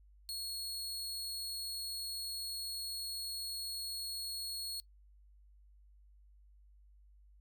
sawtooth tone, 4328 Hz, C#8, 42 cents flat, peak -36 dBFS, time 0.29-4.8 s, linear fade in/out 0 ms, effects noise-tail reverb RT60 0.1 s tail -21 dB re dry + added 50 Hz sine -59 dBFS peak until 7.4 s

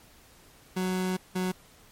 30% pulse tone pair in turn, 185 / 184.26 Hz, F#3 / F#3, 0 / -7 cents, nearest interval unison, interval 7 cents, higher first, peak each -24 dBFS, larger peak neither, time 0.76-1.17 / 1.35-1.52 s, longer first, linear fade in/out 10 ms, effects pink hiss -56 dBFS RMS until 1.91 s + MP3 64 kbps

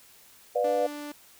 sine chord, B diminished, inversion none, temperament just, 493.9 / 592.7 / 711.2 Hz, B4 / D5 / F5, 0 / +16 / +31 cents, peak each -26 / -27 / -29 dBFS, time 0.55-0.87 s, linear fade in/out 10 ms
sawtooth tone, 293.7 Hz, D4, in tune, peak -32 dBFS, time 0.64-1.12 s, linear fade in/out 5 ms
effects white hiss -55 dBFS RMS until 1.39 s

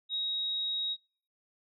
sine tone, 3791 Hz, A#7, 28 cents sharp, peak -30 dBFS, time 0.09-0.97 s, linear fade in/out 50 ms, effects noise-tail reverb RT60 0.5 s tail -25 dB re dry

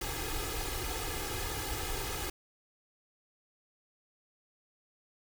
pink noise with comb filter, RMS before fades -36 dBFS, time 0.01-2.3 s, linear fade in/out 5 ms, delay 2.4 ms, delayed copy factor +0.95, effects none

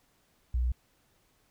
sine tone, 61.2 Hz, B1, 15 cents flat, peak -25 dBFS, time 0.54-0.72 s, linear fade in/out 5 ms, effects pink hiss -69 dBFS RMS until 1.5 s

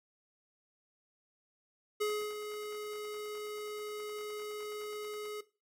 square tone with ADSR envelope, 421.1 Hz, G#4, 24 cents sharp, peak -30 dBFS, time 2-5.41 s, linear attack 15 ms, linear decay 320 ms, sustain -9 dB, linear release 7 ms, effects noise-tail reverb RT60 0.3 s tail -17 dB re dry + AAC 64 kbps

